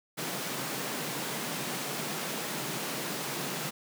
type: high-pass noise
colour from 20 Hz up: pink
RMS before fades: -35 dBFS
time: 0.17-3.71 s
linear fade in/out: 20 ms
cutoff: 130 Hz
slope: 96 dB/octave
effects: none